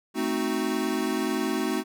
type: chord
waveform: square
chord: A diminished seventh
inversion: none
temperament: equal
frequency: 220 / 261.6 / 311.1 / 370 Hz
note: A3 / C4 / Eb4 / Gb4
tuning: 0 / 0 / 0 / 0 cents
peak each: -32 / -31 / -31 / -31 dBFS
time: 0.14-1.84 s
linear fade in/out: 50 ms
effects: none